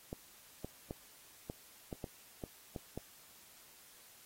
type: clicks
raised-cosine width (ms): 2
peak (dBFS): -27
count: 9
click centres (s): 0.129 / 0.646 / 0.909 / 1.499 / 1.928 / 2.042 / 2.438 / 2.762 / 2.976
effects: white hiss -60 dBFS RMS until 4.25 s + AAC 48 kbps